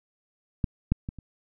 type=clicks; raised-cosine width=5 ms; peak=-12 / -9 / -20 / -29 dBFS; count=4; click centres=0.642 / 0.92 / 1.089 / 1.187 s; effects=none